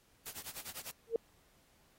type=noise with tremolo; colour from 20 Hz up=white; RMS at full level=-43 dBFS; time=0.26-0.91 s; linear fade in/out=5 ms; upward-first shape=sine; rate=10 Hz; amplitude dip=90%
type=tone with exponential growth; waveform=sine; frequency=458.3 Hz; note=A#4; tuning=29 cents flat; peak=-24 dBFS; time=1.07-1.16 s; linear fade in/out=2 ms; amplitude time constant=18 ms
effects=pink hiss -69 dBFS RMS until 1.98 s + AAC 48 kbps